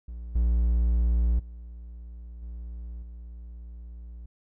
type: tone with level steps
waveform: triangle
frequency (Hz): 58.4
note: A#1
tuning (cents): +4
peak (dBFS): -33 / -18 / -37 / -33 / -37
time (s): 0.08-4.26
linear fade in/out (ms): 5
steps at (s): 0.35 / 1.39 / 2.42 / 3.02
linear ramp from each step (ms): 5
effects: none